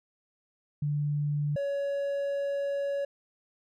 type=tone pair in turn; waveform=sine / triangle; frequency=146.83 / 561.4 Hz; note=D3 / C#5; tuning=0 / +22 cents; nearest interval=octave + major seventh; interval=2322 cents; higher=second; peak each=-26 dBFS; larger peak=neither; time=0.82-1.56 / 1.56-3.05 s; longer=second; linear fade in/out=5 ms; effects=none